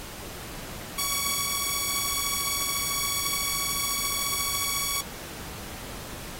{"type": "beating tone pair", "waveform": "5% pulse", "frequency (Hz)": [1118, 1132], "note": ["C#6", "C#6"], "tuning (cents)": [14, 36], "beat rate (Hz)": 14, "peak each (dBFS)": -17, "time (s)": [0.98, 5.01], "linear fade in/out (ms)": 5, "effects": ["pink hiss -40 dBFS RMS until 6.39 s", "AAC 48 kbps"]}